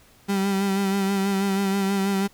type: tone with vibrato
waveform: 35% pulse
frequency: 196 Hz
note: G3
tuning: in tune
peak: -19 dBFS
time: 0.28-2.28 s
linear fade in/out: 20 ms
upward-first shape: sine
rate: 6.2 Hz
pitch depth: 33 cents each way
effects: pink hiss -55 dBFS RMS until 2.33 s